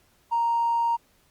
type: tone with tanh clipping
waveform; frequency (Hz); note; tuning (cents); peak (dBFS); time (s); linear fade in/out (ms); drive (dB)
triangle; 932.3; A#5; 0; -20; 0.31-0.97; 20; 1
effects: pink hiss -63 dBFS RMS until 1.3 s + Opus 48 kbps